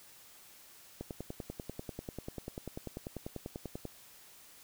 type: click train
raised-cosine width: 2 ms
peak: -26 dBFS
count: 30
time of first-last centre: 1.01-3.853 s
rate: 10.2 Hz
effects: white hiss -57 dBFS RMS until 4.63 s